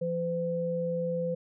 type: tone pair together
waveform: sine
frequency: 170.74 / 509 Hz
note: F3 / C5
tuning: -39 / -48 cents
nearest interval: octave + perfect fifth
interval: 1891 cents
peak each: -33 / -29 dBFS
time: 0.01-1.35 s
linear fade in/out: 10 ms
effects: none